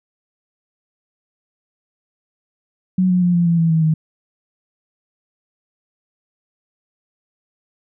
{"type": "tone with pitch steps", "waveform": "sine", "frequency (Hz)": [185, 180.77, 176.65, 172.61, 168.67, 164.82, 161.05, 157.37], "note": ["F#3", "F#3", "F3", "F3", "E3", "E3", "E3", "D#3"], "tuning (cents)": [0, -40, 20, -20, 40, 0, -40, 20], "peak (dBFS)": -12, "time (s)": [2.98, 3.94], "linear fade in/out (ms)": 5, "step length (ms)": 120, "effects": []}